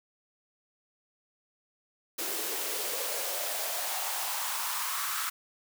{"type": "noise with high-pass filter sweep", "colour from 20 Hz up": "white", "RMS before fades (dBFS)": -33, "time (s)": [2.18, 5.3], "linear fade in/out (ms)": 10, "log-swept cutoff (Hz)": [340, 1300], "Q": 3.8, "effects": []}